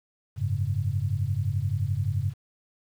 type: chord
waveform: sine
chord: F# suspended second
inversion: none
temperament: just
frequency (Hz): 92.5 / 104.06 / 138.75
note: F#2 / G#2 / C#3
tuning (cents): 0 / +4 / +2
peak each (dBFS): -29 / -27 / -30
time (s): 0.36-2.34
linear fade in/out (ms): 50
effects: 9-bit